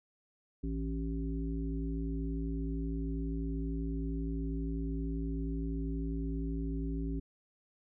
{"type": "harmonic tone with a mistuned harmonic", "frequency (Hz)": 55.2, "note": "A1", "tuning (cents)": 6, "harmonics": [1, 3, 5, 7], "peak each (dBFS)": [-35, -40, -38, -46], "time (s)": [0.63, 7.2], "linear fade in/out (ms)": 10, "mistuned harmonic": 3, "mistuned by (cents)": -23, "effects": []}